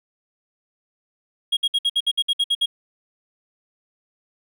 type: tone bursts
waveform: triangle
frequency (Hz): 3282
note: G#7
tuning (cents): -21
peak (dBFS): -15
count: 11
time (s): 1.52-2.66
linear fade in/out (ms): 10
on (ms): 50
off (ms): 59
effects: none